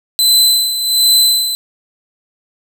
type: tone with tremolo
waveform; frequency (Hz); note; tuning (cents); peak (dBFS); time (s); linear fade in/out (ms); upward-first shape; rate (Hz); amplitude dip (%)
sawtooth; 4034; B7; +36; -4; 0.19-1.55; 0; sine; 1.3; 65
effects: none